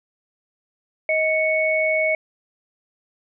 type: tone pair together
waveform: sine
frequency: 630.1 / 2217 Hz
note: D#5 / C#7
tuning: +22 / 0 cents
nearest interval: octave + minor seventh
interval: 2178 cents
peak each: -20 dBFS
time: 1.09-2.15 s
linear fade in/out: 2 ms
effects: none